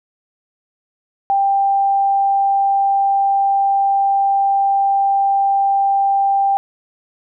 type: tone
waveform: sine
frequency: 790 Hz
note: G5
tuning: 13 cents sharp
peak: -12 dBFS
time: 1.3-6.57 s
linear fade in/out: 0 ms
effects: none